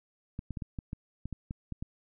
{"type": "clicks", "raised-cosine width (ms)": 5, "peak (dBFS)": -24, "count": 11, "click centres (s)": [0.391, 0.507, 0.572, 0.622, 0.788, 0.931, 1.256, 1.327, 1.509, 1.723, 1.825], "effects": []}